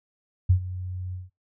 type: tone with ADSR envelope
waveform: sine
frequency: 91.5 Hz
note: F#2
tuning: 19 cents flat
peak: -13 dBFS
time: 0.49-1.3 s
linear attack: 12 ms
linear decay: 91 ms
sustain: -17 dB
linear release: 170 ms
effects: noise-tail reverb RT60 0.2 s tail -22 dB re dry